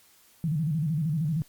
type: tone with vibrato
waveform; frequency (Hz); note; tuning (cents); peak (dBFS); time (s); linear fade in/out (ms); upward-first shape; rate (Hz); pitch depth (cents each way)
sine; 155.56; D#3; 0; -24; 0.44-1.42; 0; square; 13; 120
effects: white hiss -59 dBFS RMS until 1.48 s + Opus 48 kbps